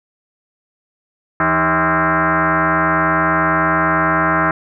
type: tone with frequency modulation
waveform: sine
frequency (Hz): 165.5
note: E3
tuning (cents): +7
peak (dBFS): -12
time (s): 1.4-4.51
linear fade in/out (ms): 2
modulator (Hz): 240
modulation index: 6.7
effects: none